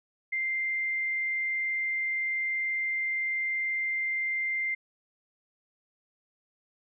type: tone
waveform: sine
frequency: 2093 Hz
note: C7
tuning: in tune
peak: -27 dBFS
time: 0.32-4.75 s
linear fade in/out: 10 ms
effects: none